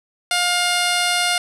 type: tone with low-pass filter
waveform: 10% pulse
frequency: 709 Hz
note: F5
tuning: 26 cents sharp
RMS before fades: -19 dBFS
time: 0.31-1.38 s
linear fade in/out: 2 ms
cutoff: 8200 Hz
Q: 3
effects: none